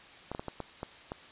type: clicks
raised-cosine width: 1 ms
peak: -22 dBFS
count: 7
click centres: 0.316 / 0.349 / 0.395 / 0.483 / 0.603 / 0.831 / 1.119 s
effects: white hiss -52 dBFS RMS until 1.31 s + resampled to 8000 Hz